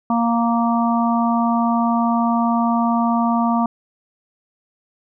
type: harmonic tone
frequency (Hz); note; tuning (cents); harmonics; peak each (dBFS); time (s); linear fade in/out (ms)
233.1; A#3; 0; 1 / 3 / 4 / 5; -17 / -22 / -23 / -24; 0.1-3.66; 2
effects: none